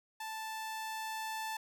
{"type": "tone with level ramp", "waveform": "sawtooth", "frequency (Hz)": 880, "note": "A5", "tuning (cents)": 0, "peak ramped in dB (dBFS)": [-36, -33], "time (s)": [0.2, 1.57], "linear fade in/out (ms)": 5, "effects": []}